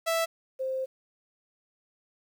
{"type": "tone pair in turn", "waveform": ["sawtooth", "sine"], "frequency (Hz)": [659.3, 524.7], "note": ["E5", "C5"], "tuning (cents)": [0, 5], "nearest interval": "major third", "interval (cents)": 395, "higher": "first", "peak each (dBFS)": [-21, -28], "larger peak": "first", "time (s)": [[0.06, 0.26], [0.59, 0.86]], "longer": "second", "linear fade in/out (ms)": 20, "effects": ["10-bit"]}